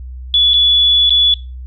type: tone with dropouts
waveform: sine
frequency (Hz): 3425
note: A7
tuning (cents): -47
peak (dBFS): -8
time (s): 0.34-1.34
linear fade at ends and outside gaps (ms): 1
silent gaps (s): 0.535-0.54 / 1.095-1.105
effects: noise-tail reverb RT60 0.3 s tail -19 dB re dry + added 63 Hz sine -26 dBFS peak until 1.66 s